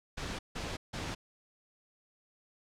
pink noise bursts, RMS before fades -38 dBFS, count 3, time 0.17-1.15 s, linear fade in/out 10 ms, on 220 ms, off 160 ms, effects low-pass 6000 Hz 12 dB/octave

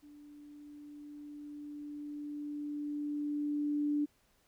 sine tone with level ramp, 293.7 Hz, D4, in tune, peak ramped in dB -52 to -28 dBFS, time 0.02-4.06 s, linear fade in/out 20 ms, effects pink hiss -71 dBFS RMS until 4.47 s

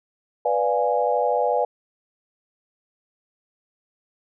sine chord, B diminished seventh, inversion none, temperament equal, 493.9 / 587.3 / 698.5 / 830.6 Hz, B4 / D5 / F5 / Ab5, 0 / 0 / 0 / 0 cents, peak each -23 / -24 / -25 / -24 dBFS, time 0.45-1.65 s, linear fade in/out 5 ms, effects none

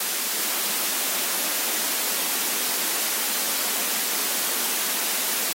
white high-pass noise, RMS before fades -25 dBFS, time 0-5.53 s, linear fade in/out 5 ms, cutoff 190 Hz, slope 96 dB/octave, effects AAC 48 kbps

